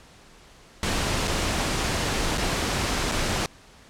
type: noise with dropouts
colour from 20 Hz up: pink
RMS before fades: -25 dBFS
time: 0.83-3.46 s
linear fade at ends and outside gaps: 1 ms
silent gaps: 1.274-1.278 / 2.375-2.38 / 3.115-3.119 s
effects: pink hiss -51 dBFS RMS until 3.89 s + low-pass 8000 Hz 12 dB/octave